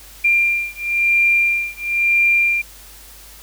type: beating tone pair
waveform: sine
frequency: 2385 / 2385.99 Hz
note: D7 / D7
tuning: +26 / +27 cents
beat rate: 0.99 Hz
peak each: -17 dBFS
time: 0.24-2.62 s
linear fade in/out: 10 ms
effects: added 50 Hz sine -44 dBFS peak until 3.42 s + white hiss -42 dBFS RMS until 3.42 s